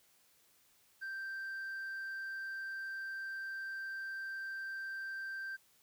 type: tone with tanh clipping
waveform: sine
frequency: 1568 Hz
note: G6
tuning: in tune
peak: -40 dBFS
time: 1.01-5.57 s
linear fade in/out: 20 ms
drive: 2 dB
effects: white hiss -69 dBFS RMS until 5.82 s